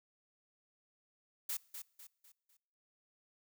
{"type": "noise with echo", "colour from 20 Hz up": "blue", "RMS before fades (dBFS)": -38, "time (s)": [1.49, 1.57], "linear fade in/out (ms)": 5, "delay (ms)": 250, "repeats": 4, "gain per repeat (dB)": -8, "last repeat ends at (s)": 2.57, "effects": ["noise-tail reverb RT60 0.9 s tail -24 dB re dry"]}